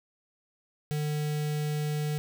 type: tone with notch filter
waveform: square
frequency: 150 Hz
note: D3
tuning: 37 cents sharp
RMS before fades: -30 dBFS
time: 0.91-2.18 s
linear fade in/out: 0 ms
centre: 1100 Hz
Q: 1.3
effects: none